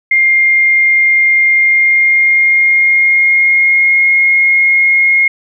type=tone with pitch glide; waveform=sine; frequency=2115 to 2148 Hz; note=C7 to C7; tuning=+18 to +45 cents; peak=-6 dBFS; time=0.11-5.28 s; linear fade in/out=5 ms; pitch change=+27 cents; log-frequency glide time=1.54-4.06 s; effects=none